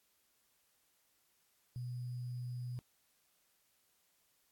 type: tone with sample-and-hold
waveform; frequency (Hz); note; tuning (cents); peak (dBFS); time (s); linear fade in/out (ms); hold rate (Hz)
sine; 123.47; B2; 0; -39; 1.76-2.79; 0; 4900
effects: white hiss -75 dBFS RMS until 4.51 s + AAC 64 kbps